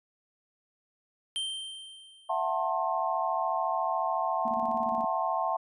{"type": "tone with exponential decay", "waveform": "square", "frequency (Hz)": 3136, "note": "G7", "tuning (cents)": 0, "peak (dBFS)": -29, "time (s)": [1.36, 2.7], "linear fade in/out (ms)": 0, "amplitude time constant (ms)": 290}
{"type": "chord", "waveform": "sine", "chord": "F# half-diminished seventh", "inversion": "third", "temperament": "just", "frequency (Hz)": [666, 740, 888, 1065.6], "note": ["E5", "F#5", "A5", "C6"], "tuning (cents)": [18, 0, 16, 31], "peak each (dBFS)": -32, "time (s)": [2.29, 5.57], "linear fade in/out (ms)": 10}
{"type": "tone with tremolo", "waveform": "sine", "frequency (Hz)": 229.5, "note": "A#3", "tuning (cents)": -27, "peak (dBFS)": -34, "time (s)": [4.45, 5.05], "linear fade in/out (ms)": 5, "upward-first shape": "square", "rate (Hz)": 17, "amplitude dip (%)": 70}
{"effects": ["resampled to 24000 Hz"]}